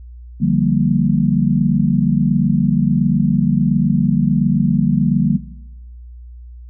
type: chord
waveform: sine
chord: G minor seventh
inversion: second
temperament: equal with one note detuned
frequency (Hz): 147.51 / 174.61 / 196 / 233.1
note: D3 / F3 / G3 / Bb3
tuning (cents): +8 / 0 / 0 / 0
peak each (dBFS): -18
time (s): 0.4-5.38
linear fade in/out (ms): 20
effects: noise-tail reverb RT60 1.0 s tail -18 dB re dry + added 60 Hz sine -33 dBFS peak until 6.69 s